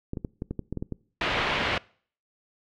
clicks, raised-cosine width 3 ms, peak -18 dBFS, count 10, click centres 0.134 / 0.172 / 0.248 / 0.421 / 0.51 / 0.593 / 0.726 / 0.773 / 0.825 / 0.923 s
white low-pass noise, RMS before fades -27 dBFS, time 1.21-1.78 s, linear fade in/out 2 ms, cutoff 3000 Hz, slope 24 dB/octave
effects noise-tail reverb RT60 0.5 s tail -24 dB re dry

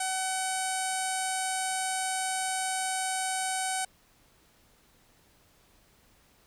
sawtooth tone with low-pass filter, 755 Hz, F#5, 35 cents sharp, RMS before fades -31 dBFS, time 0-3.85 s, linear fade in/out 5 ms, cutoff 8900 Hz, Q 7, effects pink hiss -63 dBFS RMS until 6.46 s

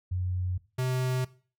sine / square tone pair in turn, 91 / 128.14 Hz, F#2 / C3, -28 / -36 cents, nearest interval tritone, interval 592 cents, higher second, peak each -27 / -27 dBFS, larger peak neither, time 0.11-0.58 / 0.78-1.25 s, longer neither, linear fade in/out 10 ms, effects noise-tail reverb RT60 0.4 s tail -19 dB re dry

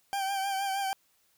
40% pulse tone with vibrato, 783 Hz, G5, 2 cents flat, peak -28 dBFS, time 0.13-0.93 s, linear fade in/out 0 ms, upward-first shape triangle, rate 6.4 Hz, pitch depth 45 cents each way, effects white hiss -69 dBFS RMS until 1.37 s

